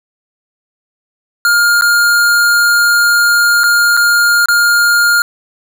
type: tone with dropouts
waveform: square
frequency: 1412 Hz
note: F6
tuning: 19 cents sharp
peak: -8 dBFS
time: 1.45-5.22 s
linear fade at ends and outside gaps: 1 ms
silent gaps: 1.811-1.821 / 3.635-3.639 / 3.968-3.973 / 4.458-4.485 s
effects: 8-bit